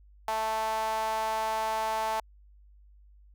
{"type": "tone with high-pass filter", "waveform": "sawtooth", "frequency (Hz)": 220, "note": "A3", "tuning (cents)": 0, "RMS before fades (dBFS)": -30, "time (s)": [0.28, 2.2], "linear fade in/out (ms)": 2, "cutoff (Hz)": 800, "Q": 8.6, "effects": ["added 50 Hz sine -53 dBFS peak until 3.34 s"]}